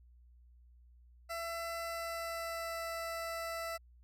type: tone with pitch glide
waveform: 20% pulse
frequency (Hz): 670 to 664.2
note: E5 to E5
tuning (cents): +28 to +13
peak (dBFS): -33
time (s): 1.29-3.78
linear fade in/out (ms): 20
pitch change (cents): -15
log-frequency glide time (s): 1.82-2.83
effects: added 60 Hz sine -58 dBFS peak until 4.03 s